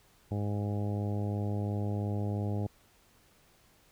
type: harmonic tone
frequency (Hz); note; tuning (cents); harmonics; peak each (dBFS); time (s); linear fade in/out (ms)
102.9; G#2; -16; 1 / 2 / 3 / 4 / 5 / 6 / 7 / 8; -31 / -37 / -41 / -43 / -45 / -47 / -48 / -49; 0.31-2.67; 5
effects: pink hiss -64 dBFS RMS until 3.91 s